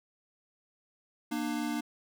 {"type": "tone pair together", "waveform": "square", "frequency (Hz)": [234.9, 299.9], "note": ["A#3", "D4"], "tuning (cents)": [13, 36], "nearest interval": "major third", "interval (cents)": 423, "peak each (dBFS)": [-35, -34], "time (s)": [1.31, 1.81], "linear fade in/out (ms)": 10, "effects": []}